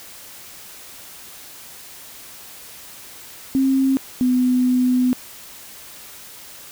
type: tone pair in turn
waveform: sine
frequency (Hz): 267.3 / 251.4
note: C4 / B3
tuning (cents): +37 / +31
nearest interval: minor second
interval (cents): 106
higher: first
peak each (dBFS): -14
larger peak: neither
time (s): 3.55-3.97 / 4.21-5.13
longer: second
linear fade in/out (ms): 0
effects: white hiss -40 dBFS RMS until 6.71 s